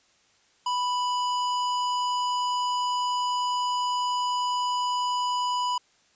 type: tone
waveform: square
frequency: 989 Hz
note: B5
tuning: 2 cents sharp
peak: -25 dBFS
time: 0.66-5.78 s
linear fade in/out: 5 ms
effects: white hiss -63 dBFS RMS until 6.15 s + resampled to 16000 Hz